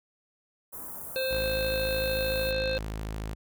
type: band-stop noise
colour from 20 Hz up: white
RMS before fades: -40 dBFS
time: 0.72-2.52 s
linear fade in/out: 20 ms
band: 1200 to 10000 Hz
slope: 24 dB/octave
type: harmonic tone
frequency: 523.3 Hz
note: C5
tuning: in tune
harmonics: 1 / 3 / 5 / 7 / 8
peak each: -28 / -37 / -36 / -40 / -37 dBFS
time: 1.16-2.78 s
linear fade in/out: 0 ms
type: tone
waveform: sawtooth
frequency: 53.4 Hz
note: G#1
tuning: 49 cents sharp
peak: -29 dBFS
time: 1.3-3.35 s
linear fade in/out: 20 ms
effects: none